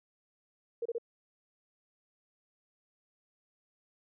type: tone bursts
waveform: sine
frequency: 466.2 Hz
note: A#4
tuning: in tune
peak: -31 dBFS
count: 3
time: 0.82-0.983 s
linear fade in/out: 5 ms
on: 35 ms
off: 29 ms
effects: none